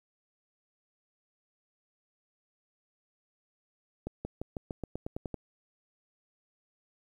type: accelerating click train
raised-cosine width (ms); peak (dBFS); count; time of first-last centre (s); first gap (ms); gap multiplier
2; -22; 11; 4.07-5.343; 180; 0.92
effects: 10-bit